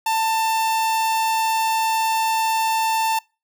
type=tone; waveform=45% pulse; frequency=891 Hz; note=A5; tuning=22 cents sharp; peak=-18 dBFS; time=0.06-3.19 s; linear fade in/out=5 ms; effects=noise-tail reverb RT60 0.3 s tail -26 dB re dry